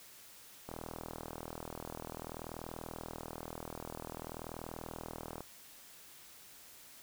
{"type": "click train", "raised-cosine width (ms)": 1, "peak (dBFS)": -28, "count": 192, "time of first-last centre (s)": [0.69, 5.406], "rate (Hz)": 40.5, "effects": ["white hiss -56 dBFS RMS until 7.02 s"]}